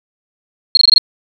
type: tone bursts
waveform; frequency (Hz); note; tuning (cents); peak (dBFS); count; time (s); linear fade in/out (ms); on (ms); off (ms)
sine; 4250; C8; +26; -3; 6; 0.75-0.981; 2; 21; 21
effects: none